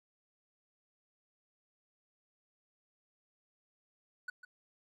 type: tone with echo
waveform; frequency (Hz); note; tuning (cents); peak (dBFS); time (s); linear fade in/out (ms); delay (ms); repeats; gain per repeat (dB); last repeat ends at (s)
triangle; 1480; F#6; 0; -35; 4.28-4.3; 5; 150; 1; -12; 4.45
effects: none